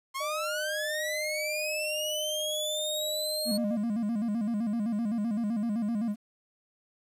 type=linear sweep; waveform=sawtooth; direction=up; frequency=1054 to 4360 Hz; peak=-28 dBFS; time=0.14-3.58 s; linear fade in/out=20 ms
type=tone; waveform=sine; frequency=611 Hz; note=D#5; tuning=32 cents flat; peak=-33 dBFS; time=0.2-3.76 s; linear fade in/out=10 ms
type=tone with vibrato; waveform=triangle; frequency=220 Hz; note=A3; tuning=in tune; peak=-25 dBFS; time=3.45-6.16 s; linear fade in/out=50 ms; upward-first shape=square; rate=7.8 Hz; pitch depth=110 cents each way
effects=resampled to 32000 Hz + 10-bit